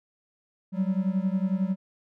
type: beating tone pair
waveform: triangle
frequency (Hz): 185 / 196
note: F#3 / G3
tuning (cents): 0 / 0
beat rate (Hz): 11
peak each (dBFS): -24 / -25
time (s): 0.72-1.76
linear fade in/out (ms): 50
effects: none

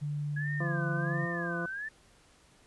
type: tone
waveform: sine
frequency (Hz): 146.83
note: D3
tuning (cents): 0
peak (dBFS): -31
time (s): 0.01-1.26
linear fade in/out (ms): 20
type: tone with vibrato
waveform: sine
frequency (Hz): 1651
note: G#6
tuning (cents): -11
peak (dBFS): -35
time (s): 0.36-1.89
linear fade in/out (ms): 10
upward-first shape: sine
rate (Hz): 1.4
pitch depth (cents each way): 180
type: harmonic tone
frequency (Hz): 171.2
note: F3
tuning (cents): -34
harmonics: 1 / 2 / 3 / 4 / 6 / 7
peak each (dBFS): -36 / -39 / -41 / -42 / -44 / -44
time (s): 0.6-1.66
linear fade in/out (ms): 5
effects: pink hiss -62 dBFS RMS until 2.66 s + resampled to 24000 Hz

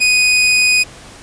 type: tone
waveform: sawtooth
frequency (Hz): 2489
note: D#7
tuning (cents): 0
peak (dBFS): -6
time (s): 0-0.84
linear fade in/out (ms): 20
effects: pink hiss -37 dBFS RMS until 1.22 s + resampled to 22050 Hz

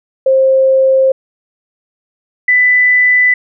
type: tone pair in turn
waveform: sine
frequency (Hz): 530 / 1992.4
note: C5 / B6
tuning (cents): +22 / +15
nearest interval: octave + major seventh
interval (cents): 2293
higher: second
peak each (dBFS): -6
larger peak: neither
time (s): 0.26-1.12 / 2.48-3.34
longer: neither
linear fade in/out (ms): 5
effects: none

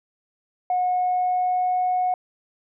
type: tone with pitch glide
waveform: sine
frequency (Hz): 727 to 731.2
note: F#5 to F#5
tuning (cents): -31 to -21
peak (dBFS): -18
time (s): 0.7-2.14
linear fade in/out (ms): 2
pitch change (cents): +10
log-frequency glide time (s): 0.89-1.78
effects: tanh soft clip ceiling -15 dBFS

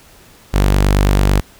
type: tone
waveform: sawtooth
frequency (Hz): 49.04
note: G1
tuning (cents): +1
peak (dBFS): -6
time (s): 0.53-1.41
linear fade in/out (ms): 20
effects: pink hiss -45 dBFS RMS until 1.59 s

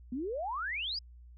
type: exponential sweep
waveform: sine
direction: up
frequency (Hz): 233.1 to 5130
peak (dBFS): -33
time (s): 0.12-0.99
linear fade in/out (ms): 5
effects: added 60 Hz sine -50 dBFS peak until 1.37 s

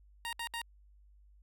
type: tone bursts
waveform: 15% pulse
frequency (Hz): 932.3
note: A#5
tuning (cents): 0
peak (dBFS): -30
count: 3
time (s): 0.25-0.616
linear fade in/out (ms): 0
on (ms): 78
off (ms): 66
effects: added 50 Hz sine -58 dBFS peak until 1.42 s

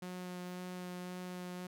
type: tone with vibrato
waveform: sawtooth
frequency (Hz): 180.6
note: F#3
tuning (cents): -42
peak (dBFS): -38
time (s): 0.02-1.67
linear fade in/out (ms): 5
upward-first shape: sine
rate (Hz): 1.9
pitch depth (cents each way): 10
effects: none

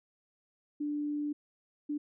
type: tone bursts at uneven times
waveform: sine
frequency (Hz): 294.5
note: D4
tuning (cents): +5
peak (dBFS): -31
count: 2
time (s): 0.8-1.33 / 1.89-1.98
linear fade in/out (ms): 10
effects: none

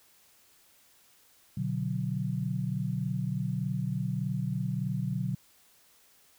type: chord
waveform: sine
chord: B minor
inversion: none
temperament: equal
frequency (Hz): 123.47 / 146.83 / 185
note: B2 / D3 / F#3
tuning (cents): 0 / 0 / 0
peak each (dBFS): -33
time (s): 1.57-5.35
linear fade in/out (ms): 5
effects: white hiss -62 dBFS RMS until 6.38 s

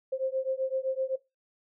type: beating tone pair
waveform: sine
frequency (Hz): 523.3 / 531.1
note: C5 / C5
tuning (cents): 0 / +26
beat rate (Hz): 7.8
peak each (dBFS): -31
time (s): 0.12-1.16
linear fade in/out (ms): 10
effects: noise-tail reverb RT60 0.2 s tail -18 dB re dry

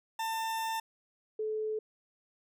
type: tone pair in turn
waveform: 40% pulse / sine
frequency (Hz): 896 / 432.7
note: A5 / A4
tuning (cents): +31 / -29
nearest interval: octave + minor second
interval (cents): 1260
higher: first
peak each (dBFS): -31 / -31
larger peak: neither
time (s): 0.19-0.8 / 1.39-1.79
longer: first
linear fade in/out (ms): 5
effects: none

